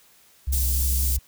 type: tone with vibrato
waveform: sine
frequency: 65.41 Hz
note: C2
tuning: in tune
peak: -21 dBFS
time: 0.47-1.19 s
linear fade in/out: 10 ms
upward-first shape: triangle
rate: 4 Hz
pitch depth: 43 cents each way
type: band-stop noise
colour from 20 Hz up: white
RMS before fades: -27 dBFS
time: 0.52-1.17 s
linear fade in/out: 10 ms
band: 220 to 6600 Hz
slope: 12 dB/octave
effects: white hiss -56 dBFS RMS until 1.27 s